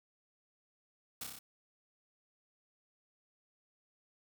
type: noise with echo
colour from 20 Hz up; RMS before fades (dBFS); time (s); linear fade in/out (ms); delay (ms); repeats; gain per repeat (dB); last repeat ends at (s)
white; -41; 1.21-1.24; 5; 30; 5; -2; 1.39
effects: none